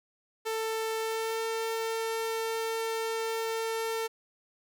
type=tone with pitch glide; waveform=sawtooth; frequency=444.6 to 450.3 Hz; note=A4 to A4; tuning=+18 to +40 cents; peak=-26 dBFS; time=0.45-4.08 s; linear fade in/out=20 ms; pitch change=+22 cents; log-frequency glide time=0.98-1.46 s; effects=none